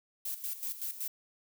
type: noise with tremolo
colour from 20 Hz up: violet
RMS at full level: -36 dBFS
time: 0.25-1.08 s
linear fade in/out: 5 ms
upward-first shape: square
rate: 5.3 Hz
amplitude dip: 70%
effects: none